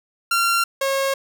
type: tone pair in turn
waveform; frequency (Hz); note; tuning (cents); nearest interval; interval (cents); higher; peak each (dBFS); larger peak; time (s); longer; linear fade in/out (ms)
sawtooth; 1375 / 543.9; F6 / C#5; -27 / -33; octave + major third; 1606; first; -13 / -15; first; 0.31-0.64 / 0.81-1.14; neither; 5
effects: none